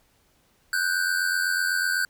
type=tone pair together; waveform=square; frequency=1480 / 1568 Hz; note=F#6 / G6; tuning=0 / 0 cents; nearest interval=minor second; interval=100 cents; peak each=-26 dBFS; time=0.73-2.05 s; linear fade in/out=2 ms; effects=pink hiss -64 dBFS RMS until 2.09 s